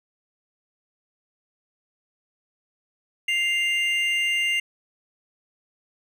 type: tone pair together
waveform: triangle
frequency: 2096 / 2794 Hz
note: C7 / F7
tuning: +2 / 0 cents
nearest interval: perfect fourth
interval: 498 cents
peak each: -22 dBFS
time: 3.28-4.6 s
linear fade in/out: 5 ms
effects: none